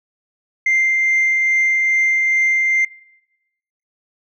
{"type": "tone with tremolo", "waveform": "sine", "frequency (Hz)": 2093, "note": "C7", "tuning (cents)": 0, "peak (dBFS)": -10, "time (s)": [0.66, 2.85], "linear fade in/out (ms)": 5, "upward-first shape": "triangle", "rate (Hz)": 2.4, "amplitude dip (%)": 25, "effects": ["noise-tail reverb RT60 1.0 s tail -25 dB re dry", "tanh soft clip ceiling -10 dBFS"]}